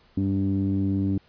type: tone with low-pass filter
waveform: sawtooth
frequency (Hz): 97.2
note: G2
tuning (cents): -14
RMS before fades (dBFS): -24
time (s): 0.17-1.18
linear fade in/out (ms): 5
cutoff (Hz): 260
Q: 9.6
effects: pink hiss -59 dBFS RMS until 1.28 s + resampled to 11025 Hz